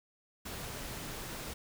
pink noise, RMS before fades -42 dBFS, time 0.45-1.54 s, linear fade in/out 10 ms, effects none

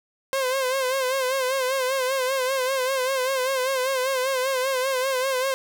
sawtooth tone with vibrato, 523.3 Hz, C5, in tune, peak -18 dBFS, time 0.33-5.54 s, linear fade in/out 0 ms, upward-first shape sine, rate 5.1 Hz, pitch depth 69 cents each way, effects none

